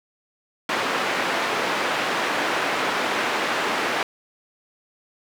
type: band-pass noise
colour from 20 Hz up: white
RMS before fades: -24 dBFS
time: 0.69-4.03 s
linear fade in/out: 2 ms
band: 270 to 1900 Hz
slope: 12 dB/octave
effects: none